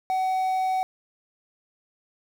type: tone with quantisation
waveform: triangle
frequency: 752 Hz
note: F#5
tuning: 28 cents sharp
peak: -20 dBFS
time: 0.1-0.83 s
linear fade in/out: 0 ms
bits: 8
effects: none